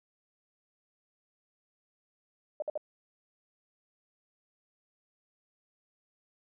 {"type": "tone bursts", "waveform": "sine", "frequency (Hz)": 604, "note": "D5", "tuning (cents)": 48, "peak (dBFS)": -30, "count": 3, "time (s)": [2.6, 2.776], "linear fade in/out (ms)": 2, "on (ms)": 22, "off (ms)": 55, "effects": []}